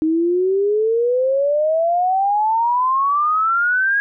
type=exponential sweep; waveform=sine; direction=up; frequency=311.1 to 1656 Hz; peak=-14 dBFS; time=0.02-4 s; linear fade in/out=0 ms; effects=none